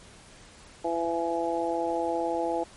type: harmonic tone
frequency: 167.9 Hz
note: E3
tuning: 32 cents sharp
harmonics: 2 / 3 / 4 / 5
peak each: -31 / -31 / -31 / -31 dBFS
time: 0.84-2.64 s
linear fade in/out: 10 ms
effects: pink hiss -51 dBFS RMS until 2.76 s + MP3 48 kbps